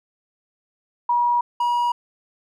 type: tone pair in turn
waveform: sine / triangle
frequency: 961 / 961 Hz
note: B5 / B5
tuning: -48 / -48 cents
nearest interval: unison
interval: 0 cents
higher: neither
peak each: -16 dBFS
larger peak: neither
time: 1.09-1.41 / 1.6-1.92 s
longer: neither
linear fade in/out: 5 ms
effects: none

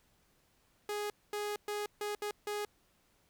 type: tone bursts at uneven times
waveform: sawtooth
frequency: 415.3 Hz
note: G#4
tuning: in tune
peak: -31 dBFS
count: 6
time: 0.89-1.1 / 1.33-1.56 / 1.68-1.86 / 2.01-2.15 / 2.22-2.31 / 2.47-2.65 s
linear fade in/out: 2 ms
effects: pink hiss -71 dBFS RMS until 3.29 s

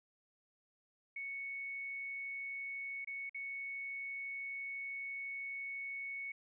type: tone with dropouts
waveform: sine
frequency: 2217 Hz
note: C#7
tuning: in tune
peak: -40 dBFS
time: 1.16-6.32 s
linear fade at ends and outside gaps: 5 ms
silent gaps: 3.047-3.072 / 3.295-3.345 s
effects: none

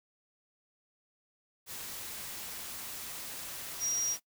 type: tone in noise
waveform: sine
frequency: 5710 Hz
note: F8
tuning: 37 cents sharp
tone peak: -30 dBFS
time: 3.79-4.17 s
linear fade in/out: 50 ms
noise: white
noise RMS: -42 dBFS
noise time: 1.66-4.2 s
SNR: +9 dB
effects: noise-tail reverb RT60 0.1 s tail -19 dB re dry

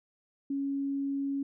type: tone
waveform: sine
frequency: 277.2 Hz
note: C#4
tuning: in tune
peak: -29 dBFS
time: 0.5-1.43 s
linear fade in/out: 5 ms
effects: none

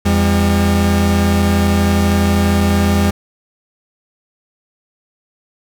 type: tone pair together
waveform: 40% pulse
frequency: 84.8 / 201.8 Hz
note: E2 / G#3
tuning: +50 / -49 cents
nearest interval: octave + minor third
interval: 1501 cents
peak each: -13 dBFS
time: 0.05-3.11 s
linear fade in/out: 10 ms
effects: none

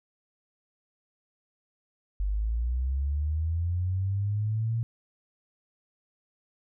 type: linear sweep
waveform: sine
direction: up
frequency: 47.65 to 116.6 Hz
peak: -25 dBFS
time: 2.2-4.83 s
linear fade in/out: 0 ms
effects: none

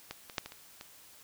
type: clicks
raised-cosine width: 0.2 ms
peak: -21 / -27 / -13 / -24 / -29 / -27 dBFS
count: 6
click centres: 0.11 / 0.298 / 0.382 / 0.46 / 0.521 / 0.811 s
effects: white hiss -56 dBFS RMS until 1.23 s

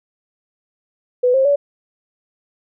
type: tone with pitch steps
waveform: sine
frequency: 496.7 / 532.3 / 570.6 Hz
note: B4 / C5 / C#5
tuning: +10 / +30 / +50 cents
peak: -11 dBFS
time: 1.23-1.56 s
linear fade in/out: 10 ms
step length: 110 ms
effects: none

